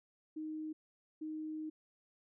sine tone bursts at uneven times, 311.1 Hz, D#4, in tune, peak -39 dBFS, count 2, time 0.36-0.73 / 1.21-1.7 s, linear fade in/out 10 ms, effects none

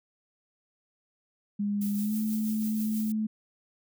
sine tone with pitch glide, 204.4 to 216.6 Hz, G#3 to A3, -27 to -27 cents, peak -26 dBFS, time 1.59-3.27 s, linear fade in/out 10 ms, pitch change +100 cents, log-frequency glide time 1.97-2.16 s
violet noise with tremolo, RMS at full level -39 dBFS, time 1.81-3.12 s, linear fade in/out 5 ms, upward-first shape triangle, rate 6.2 Hz, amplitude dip 50%
effects none

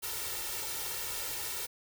white noise with comb filter, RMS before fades -37 dBFS, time 0.02-1.67 s, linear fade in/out 20 ms, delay 2.2 ms, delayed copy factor +0.75, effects none

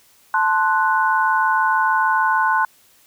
sine chord, F# diminished, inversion first, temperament equal, 880 / 1046.5 / 1480 Hz, A5 / C6 / F#6, 0 / 0 / 0 cents, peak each -19 dBFS, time 0.34-2.65 s, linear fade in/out 2 ms, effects white hiss -54 dBFS RMS until 3.06 s

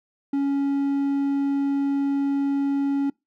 triangle tone with hard clipping, 278.9 Hz, C#4, 11 cents sharp, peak -21 dBFS, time 0.33-3.1 s, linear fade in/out 5 ms, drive 6 dB, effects noise-tail reverb RT60 0.2 s tail -25 dB re dry

